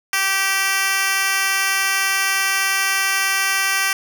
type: tone with high-pass filter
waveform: 10% pulse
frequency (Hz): 388.3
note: G4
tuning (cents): -16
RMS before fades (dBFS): -19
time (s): 0.13-3.93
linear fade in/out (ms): 2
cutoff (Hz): 1700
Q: 0.78
effects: none

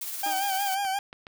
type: noise with tremolo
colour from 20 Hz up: blue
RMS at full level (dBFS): -33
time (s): 0.01-0.75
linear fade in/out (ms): 5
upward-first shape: sine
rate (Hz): 17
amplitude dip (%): 35
type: tone with vibrato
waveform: 40% pulse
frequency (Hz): 784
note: G5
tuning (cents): 0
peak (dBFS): -25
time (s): 0.23-0.99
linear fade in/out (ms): 5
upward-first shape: sine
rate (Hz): 5.6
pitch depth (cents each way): 57
type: tone with exponential decay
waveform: 15% pulse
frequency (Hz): 310.7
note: D#4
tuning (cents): -2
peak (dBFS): -28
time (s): 0.26-0.61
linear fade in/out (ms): 2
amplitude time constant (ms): 75
type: click train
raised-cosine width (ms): 0.3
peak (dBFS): -26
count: 4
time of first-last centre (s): 0.85-1.268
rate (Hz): 7.17
effects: none

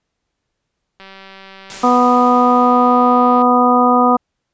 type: click train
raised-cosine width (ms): 0.3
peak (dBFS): -22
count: 468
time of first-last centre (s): 1-3.42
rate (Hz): 193
type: noise with exponential decay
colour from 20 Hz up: white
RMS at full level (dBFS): -29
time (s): 1.7-3.96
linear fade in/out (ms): 0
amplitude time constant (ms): 490
type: harmonic tone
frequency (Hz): 246.9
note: B3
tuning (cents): 0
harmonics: 1 / 2 / 3 / 4 / 5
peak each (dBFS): -14 / -17 / -15 / -17 / -14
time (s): 1.83-4.17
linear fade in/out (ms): 10
effects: pink hiss -74 dBFS RMS until 4.53 s + resampled to 16000 Hz

